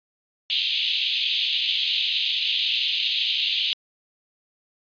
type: band-pass noise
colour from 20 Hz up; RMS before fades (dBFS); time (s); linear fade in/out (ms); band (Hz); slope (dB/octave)
pink; -24; 0.5-3.73; 0; 2800 to 4000; 48
effects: resampled to 11025 Hz